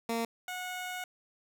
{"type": "tone pair in turn", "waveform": "15% pulse", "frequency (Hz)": [230.1, 730.5], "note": ["A#3", "F#5"], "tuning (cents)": [-22, -22], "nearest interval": "octave + minor sixth", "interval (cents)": 2000, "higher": "second", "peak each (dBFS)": [-24, -30], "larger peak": "first", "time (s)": [[0.09, 0.25], [0.48, 1.04]], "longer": "second", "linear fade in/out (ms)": 2, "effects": []}